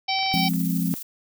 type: harmonic tone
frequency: 770 Hz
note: G5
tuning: 31 cents flat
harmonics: 1 / 3 / 4 / 5 / 6 / 7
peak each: -25 / -28 / -31 / -31 / -31 / -30 dBFS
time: 0.08-0.49 s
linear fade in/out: 10 ms
type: clicks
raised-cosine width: 0.3 ms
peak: -27 dBFS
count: 6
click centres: 0.189 / 0.23 / 0.263 / 0.317 / 0.375 / 0.536 s
type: noise with tremolo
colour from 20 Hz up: violet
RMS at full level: -33 dBFS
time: 0.33-1.03 s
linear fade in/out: 10 ms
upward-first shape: square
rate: 19 Hz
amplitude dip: 30%
type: chord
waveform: sine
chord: F minor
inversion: none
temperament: equal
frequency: 174.61 / 207.7 / 261.6 Hz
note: F3 / Ab3 / C4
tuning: 0 / 0 / 0 cents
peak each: -23 / -28 / -28 dBFS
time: 0.34-0.94 s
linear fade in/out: 0 ms
effects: none